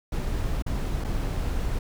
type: noise with dropouts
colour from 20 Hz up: brown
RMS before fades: -27 dBFS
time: 0.12-1.79 s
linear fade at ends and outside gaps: 5 ms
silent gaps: 0.623-0.663 / 1.041-1.045 s
effects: none